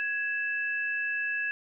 sine tone pair together, 1667 / 2637 Hz, G#6 / E7, +6 / 0 cents, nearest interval minor sixth, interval 794 cents, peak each -29 / -33 dBFS, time 0-1.51 s, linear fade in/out 0 ms, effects none

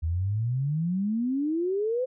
sine exponential sweep, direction up, 77.7 to 523.3 Hz, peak -24 dBFS, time 0.02-2.06 s, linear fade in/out 20 ms, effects none

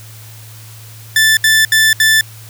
sawtooth tone bursts, 1760 Hz, A6, in tune, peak -4 dBFS, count 4, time 1.16-2.21 s, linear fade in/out 2 ms, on 210 ms, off 70 ms, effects added 110 Hz sine -34 dBFS peak until 2.49 s + white hiss -39 dBFS RMS until 2.49 s

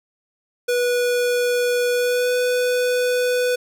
square tone with pitch glide, 488.8 to 495.9 Hz, B4 to B4, -18 to +7 cents, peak -18 dBFS, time 0.68-3.56 s, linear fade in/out 10 ms, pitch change +25 cents, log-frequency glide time 1.92-2.34 s, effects none

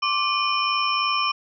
sine tone cluster, 1062 / 1165 / 2443 / 3035 / 5380 Hz, C6 / D6 / D#7 / F#7 / E8, +25 / -14 / -32 / +43 / +34 cents, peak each -29 / -23 / -27 / -29 / -28 dBFS, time 0.02-1.32 s, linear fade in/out 10 ms, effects none

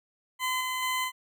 20% pulse tone with tremolo, 1022 Hz, C6, 41 cents flat, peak -22 dBFS, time 0.39-1.12 s, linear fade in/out 50 ms, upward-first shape square, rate 2.3 Hz, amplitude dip 25%, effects none

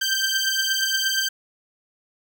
15% pulse beating tone pair, 1561 / 1569.5 Hz, G6 / G6, -8 / +2 cents, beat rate 8.5 Hz, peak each -17 dBFS, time 0.01-1.29 s, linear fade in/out 10 ms, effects none

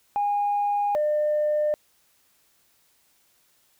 sine tone pair in turn, 818 / 601.2 Hz, G#5 / D5, -26 / +40 cents, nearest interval perfect fourth, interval 534 cents, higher first, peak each -20 / -19 dBFS, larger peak second, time 0.16-0.95 / 0.95-1.74 s, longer neither, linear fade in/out 0 ms, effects tanh soft clip ceiling -17 dBFS + white hiss -64 dBFS RMS until 3.79 s

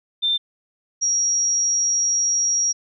sine tone pair in turn, 3580 / 5669 Hz, A7 / F8, +29 / +25 cents, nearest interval minor sixth, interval 796 cents, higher second, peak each -17 dBFS, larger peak neither, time 0.22-0.38 / 1.01-2.73 s, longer second, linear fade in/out 20 ms, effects none

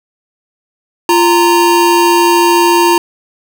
square tone pair together, 346.5 / 926 Hz, F4 / A#5, -14 / -12 cents, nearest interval octave + perfect fourth, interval 1702 cents, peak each -10 dBFS, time 1.09-2.98 s, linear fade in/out 2 ms, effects none

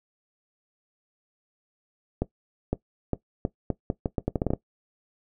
accelerating click train, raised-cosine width 2 ms, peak -11 dBFS, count 14, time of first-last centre 2.22-4.535 s, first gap 510 ms, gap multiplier 0.79, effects noise-tail reverb RT60 0.1 s tail -17 dB re dry

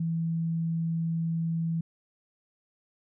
sine tone, 164.81 Hz, E3, in tune, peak -26 dBFS, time 0-1.81 s, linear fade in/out 5 ms, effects none

